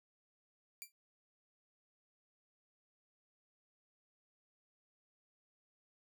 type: tone with exponential decay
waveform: 5% pulse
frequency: 2353 Hz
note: D7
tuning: 3 cents sharp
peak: -32 dBFS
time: 0.82-0.92 s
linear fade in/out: 0 ms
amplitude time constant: 20 ms
effects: none